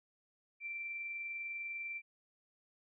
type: tone with tremolo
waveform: sine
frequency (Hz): 2349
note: D7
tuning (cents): 0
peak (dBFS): -38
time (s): 0.6-2.02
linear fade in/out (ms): 50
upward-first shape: triangle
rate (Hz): 20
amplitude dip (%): 30
effects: none